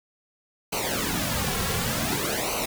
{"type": "noise with flanger", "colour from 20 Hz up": "pink", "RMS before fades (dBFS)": -27, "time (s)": [0.72, 2.66], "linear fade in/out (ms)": 10, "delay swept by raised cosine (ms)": [0.57, 3.37], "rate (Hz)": 0.55, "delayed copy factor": -0.8, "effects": []}